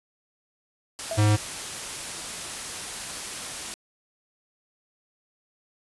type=noise; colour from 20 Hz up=white; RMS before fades=-34 dBFS; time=0.99-3.74 s; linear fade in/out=0 ms
type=tone with exponential decay; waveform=sine; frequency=658 Hz; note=E5; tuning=3 cents flat; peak=-25 dBFS; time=1.11-1.36 s; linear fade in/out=2 ms; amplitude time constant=53 ms
type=tone; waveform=square; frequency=105.4 Hz; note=G#2; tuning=26 cents sharp; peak=-18 dBFS; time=1.17-1.37 s; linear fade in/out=20 ms
effects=resampled to 24000 Hz